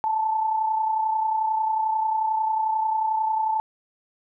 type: tone pair together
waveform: sine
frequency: 875 / 906.2 Hz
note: A5 / A#5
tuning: -10 / -49 cents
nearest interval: minor second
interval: 61 cents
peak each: -21 / -31 dBFS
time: 0.04-3.6 s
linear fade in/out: 0 ms
effects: none